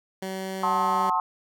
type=tone with pitch glide; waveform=15% pulse; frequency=190 to 191.21 Hz; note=F#3 to G3; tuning=+46 to -43 cents; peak=-24 dBFS; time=0.22-1.1 s; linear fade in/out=5 ms; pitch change=+11 cents; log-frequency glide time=0.34-0.94 s
type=chord; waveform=sine; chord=F# diminished seventh; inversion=none; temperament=just; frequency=740 / 888 / 1065.6 / 1278.7 Hz; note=F#5 / A5 / C6 / Eb6; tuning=0 / +16 / +31 / +47 cents; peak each=-30 / -25 / -25 / -30 dBFS; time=0.63-1.2 s; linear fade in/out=2 ms
effects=none